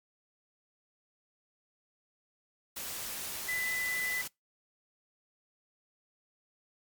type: tone in noise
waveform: sine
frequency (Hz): 2000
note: B6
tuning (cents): +21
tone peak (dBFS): -31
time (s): 3.48-4.22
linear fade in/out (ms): 10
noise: white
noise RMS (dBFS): -39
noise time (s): 2.76-4.28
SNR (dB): +5
effects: noise-tail reverb RT60 0.2 s tail -26 dB re dry + MP3 96 kbps